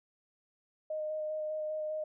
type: tone with vibrato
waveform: sine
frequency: 617 Hz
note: D#5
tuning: 15 cents flat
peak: -33 dBFS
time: 0.9-2.04 s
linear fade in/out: 5 ms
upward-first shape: square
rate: 5 Hz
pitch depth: 10 cents each way
effects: none